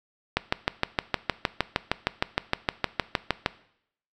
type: click train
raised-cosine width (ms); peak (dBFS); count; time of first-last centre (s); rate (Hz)
0.3; -5; 21; 0.37-3.461; 6.47
effects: noise-tail reverb RT60 0.7 s tail -18 dB re dry